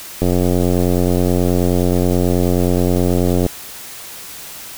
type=click train; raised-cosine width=2 ms; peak=-3 dBFS; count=291; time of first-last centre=0.22-3.464 s; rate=89.4 Hz; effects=white hiss -33 dBFS RMS until 4.77 s